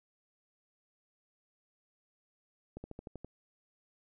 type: slowing click train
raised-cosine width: 2 ms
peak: -30 dBFS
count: 7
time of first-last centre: 2.77-3.246 s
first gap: 70 ms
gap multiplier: 1.05
effects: none